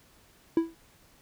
triangle tone with exponential decay, 329.6 Hz, E4, in tune, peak -15 dBFS, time 0.57-0.75 s, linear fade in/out 2 ms, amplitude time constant 38 ms, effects pink hiss -60 dBFS RMS until 1.21 s

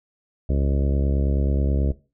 harmonic tone, 69.3 Hz, C#2, in tune, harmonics 1 / 2 / 3 / 4 / 5 / 6 / 7 / 8 / 9, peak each -20 / -26 / -30 / -32 / -34 / -36 / -37 / -38 / -39 dBFS, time 0.49-1.92 s, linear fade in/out 5 ms, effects noise-tail reverb RT60 0.3 s tail -17 dB re dry

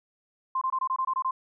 sine tone bursts, 1046.5 Hz, C6, in tune, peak -24 dBFS, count 9, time 0.55-1.31 s, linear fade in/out 5 ms, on 64 ms, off 23 ms, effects none

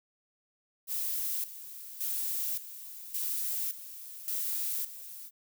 violet noise with tremolo, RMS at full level -33 dBFS, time 0.87-5.31 s, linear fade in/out 50 ms, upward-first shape square, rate 0.88 Hz, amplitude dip 75%, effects none

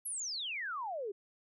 sine exponential sweep, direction down, 11630 to 380 Hz, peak -36 dBFS, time 0.05-1.12 s, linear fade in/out 10 ms, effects none

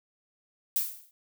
violet noise with exponential decay, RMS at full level -24 dBFS, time 0.76-1.11 s, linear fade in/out 1 ms, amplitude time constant 75 ms, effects none

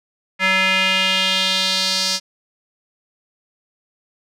square tone with band-pass filter sweep, 189.1 Hz, F#3, 38 cents sharp, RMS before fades -18 dBFS, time 0.39-2.2 s, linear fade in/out 50 ms, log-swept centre 2100 to 5100 Hz, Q 2.9, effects none

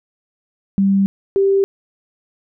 sine tone pair in turn, 196 / 392 Hz, G3 / G4, 0 / 0 cents, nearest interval octave, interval 1200 cents, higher second, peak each -11 dBFS, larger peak neither, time 0.78-1.06 / 1.36-1.64 s, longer neither, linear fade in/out 0 ms, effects none

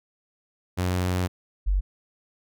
sawtooth / sine tone pair in turn, 90.8 / 47.68 Hz, F#2 / G1, -32 / -47 cents, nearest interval major seventh, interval 1115 cents, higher first, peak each -19 dBFS, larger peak neither, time 0.77-1.28 / 1.66-1.81 s, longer first, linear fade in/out 20 ms, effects none

